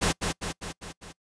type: noise with echo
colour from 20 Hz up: pink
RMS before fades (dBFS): -24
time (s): 0.01-0.13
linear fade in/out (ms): 20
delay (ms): 200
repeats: 5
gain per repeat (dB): -4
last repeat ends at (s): 1.13
effects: noise-tail reverb RT60 0.1 s tail -23 dB re dry + resampled to 22050 Hz